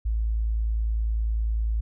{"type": "tone", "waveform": "sine", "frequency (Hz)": 55, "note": "A1", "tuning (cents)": 0, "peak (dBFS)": -22, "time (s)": [0.05, 1.81], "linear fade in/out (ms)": 10, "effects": []}